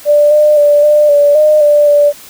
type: tone with pitch steps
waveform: sine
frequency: 589 / 601 / 585 / 597 / 579 / 609 / 589 / 583 Hz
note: D5 / D5 / D5 / D5 / D5 / D#5 / D5 / D5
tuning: +5 / +40 / -7 / +28 / -25 / -37 / +5 / -13 cents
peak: -4 dBFS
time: 0.05-2.13 s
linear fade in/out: 50 ms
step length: 260 ms
effects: white hiss -35 dBFS RMS until 2.29 s